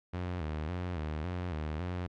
sawtooth tone with vibrato, 83 Hz, E2, 12 cents sharp, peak -30 dBFS, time 0.13-2.07 s, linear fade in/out 10 ms, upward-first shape square, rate 1.8 Hz, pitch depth 130 cents each way, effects low-pass 3000 Hz 12 dB/octave + Opus 48 kbps

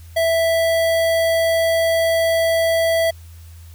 square tone with notch filter, 659.3 Hz, E5, in tune, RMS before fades -17 dBFS, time 0.16-3.11 s, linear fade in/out 10 ms, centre 6700 Hz, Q 2, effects added 83 Hz sine -37 dBFS peak until 3.74 s + white hiss -51 dBFS RMS until 3.74 s

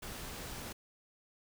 pink noise, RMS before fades -44 dBFS, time 0.02-0.73 s, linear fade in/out 10 ms, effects none

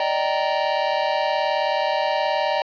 square chord, Eb major seventh, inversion third, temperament just, 583.4 / 622.3 / 777.8 / 933.4 Hz, D5 / Eb5 / G5 / Bb5, -12 / 0 / -14 / +2 cents, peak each -26 dBFS, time 0-2.62 s, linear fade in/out 2 ms, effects resampled to 11025 Hz + 7-bit

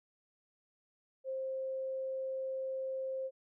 sine tone, 528 Hz, C5, 16 cents sharp, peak -35 dBFS, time 1.24-3.31 s, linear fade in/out 50 ms, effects none

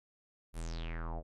square tone with low-pass filter sweep, 41.2 Hz, E1, in tune, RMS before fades -39 dBFS, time 0.53-1.23 s, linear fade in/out 50 ms, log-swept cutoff 12000 to 550 Hz, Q 5.7, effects none

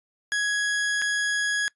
40% pulse tone with dropouts, 1667 Hz, G#6, 6 cents sharp, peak -22 dBFS, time 0.32-1.68 s, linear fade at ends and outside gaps 0 ms, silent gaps 1.017-1.021 s, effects noise-tail reverb RT60 0.1 s tail -22 dB re dry + resampled to 24000 Hz

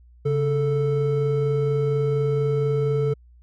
triangle tone pair together, 138.59 / 440 Hz, C#3 / A4, 0 / 0 cents, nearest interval octave + minor sixth, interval 2000 cents, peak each -20 dBFS, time 0.25-3.14 s, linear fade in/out 10 ms, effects added 60 Hz sine -48 dBFS peak until 3.42 s

